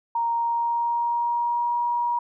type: tone with pitch glide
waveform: sine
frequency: 932.3 to 955.2 Hz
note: A#5 to A#5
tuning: 0 to +42 cents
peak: -21 dBFS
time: 0.15-2.19 s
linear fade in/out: 5 ms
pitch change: +42 cents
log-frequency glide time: 0.3-1.78 s
effects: none